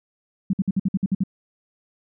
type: tone bursts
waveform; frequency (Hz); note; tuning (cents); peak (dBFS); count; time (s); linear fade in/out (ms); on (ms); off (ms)
sine; 191.4; G3; -41; -17; 9; 0.5-1.237; 5; 33; 55
effects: none